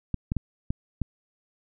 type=clicks; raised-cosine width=5 ms; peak=-14 dBFS; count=5; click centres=0.143 / 0.319 / 0.367 / 0.705 / 1.017 s; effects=none